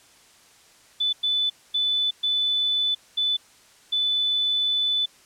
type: tone bursts at uneven times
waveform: sine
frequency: 3493 Hz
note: A7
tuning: 13 cents flat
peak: -20 dBFS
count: 6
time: 1-1.13 / 1.23-1.5 / 1.74-2.11 / 2.23-2.95 / 3.17-3.37 / 3.92-5.06 s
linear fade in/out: 10 ms
effects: white hiss -54 dBFS RMS until 5.25 s + low-pass 9000 Hz 12 dB/octave